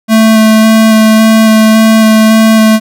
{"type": "tone with vibrato", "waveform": "square", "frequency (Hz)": 220, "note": "A3", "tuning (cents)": 0, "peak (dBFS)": -3, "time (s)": [0.08, 2.8], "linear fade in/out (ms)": 50, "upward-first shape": "square", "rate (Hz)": 1.8, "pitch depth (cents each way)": 9, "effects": []}